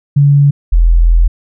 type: tone pair in turn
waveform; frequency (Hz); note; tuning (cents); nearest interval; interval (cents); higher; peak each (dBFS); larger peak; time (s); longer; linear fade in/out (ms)
sine; 142.5 / 41.99; C#3 / E1; +48 / +33; octave + major sixth; 2115; first; -4; neither; 0.16-0.51 / 0.72-1.28; second; 10
effects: none